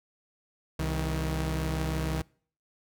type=tone pair together; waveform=sawtooth; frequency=65.9 / 158.65 Hz; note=C2 / D#3; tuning=+13 / +34 cents; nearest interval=octave + minor third; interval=1521 cents; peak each=-27 dBFS; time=0.79-2.22 s; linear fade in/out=5 ms; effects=noise-tail reverb RT60 0.5 s tail -25 dB re dry